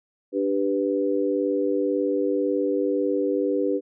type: chord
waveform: sine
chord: G major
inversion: second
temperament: equal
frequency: 293.7 / 392 / 493.9 Hz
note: D4 / G4 / B4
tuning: 0 / 0 / 0 cents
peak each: -25 dBFS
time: 0.32-3.81 s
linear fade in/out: 50 ms
effects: none